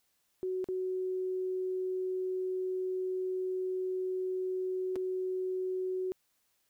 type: tone with dropouts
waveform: sine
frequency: 371.6 Hz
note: F#4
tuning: 7 cents sharp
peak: -31 dBFS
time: 0.43-6.12 s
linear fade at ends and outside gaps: 0 ms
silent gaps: 0.643-0.687 / 4.957-4.962 s
effects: white hiss -75 dBFS RMS until 6.69 s